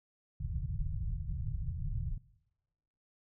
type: low-pass noise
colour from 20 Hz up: pink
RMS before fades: -36 dBFS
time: 0.4-2.18 s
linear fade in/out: 5 ms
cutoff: 160 Hz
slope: 96 dB/octave
effects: noise-tail reverb RT60 1.0 s tail -21 dB re dry